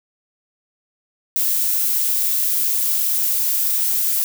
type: noise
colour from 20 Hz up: violet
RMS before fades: -19 dBFS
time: 1.36-4.24 s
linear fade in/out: 0 ms
effects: none